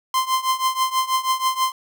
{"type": "tone with tremolo", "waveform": "45% pulse", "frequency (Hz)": 1041, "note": "C6", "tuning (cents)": -9, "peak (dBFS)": -15, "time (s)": [0.14, 1.72], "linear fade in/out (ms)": 2, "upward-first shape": "triangle", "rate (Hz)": 6.2, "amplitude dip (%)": 90, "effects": []}